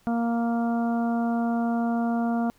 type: harmonic tone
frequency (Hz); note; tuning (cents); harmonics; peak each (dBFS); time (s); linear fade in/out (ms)
233.4; A#3; +2; 1 / 2 / 3 / 4 / 5 / 6; -23 / -37 / -30 / -40 / -41 / -40; 0.07-2.5; 0
effects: pink hiss -62 dBFS RMS until 2.58 s